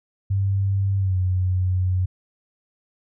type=tone with pitch glide; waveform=sine; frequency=98 to 91.97 Hz; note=G2 to F#2; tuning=0 to -10 cents; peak=-18 dBFS; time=0.3-2.06 s; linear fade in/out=10 ms; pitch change=-110 cents; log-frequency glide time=0.98-1.17 s; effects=none